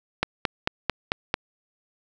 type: click train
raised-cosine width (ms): 0.3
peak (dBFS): -5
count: 6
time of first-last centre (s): 0.23-1.341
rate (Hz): 4.5
effects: none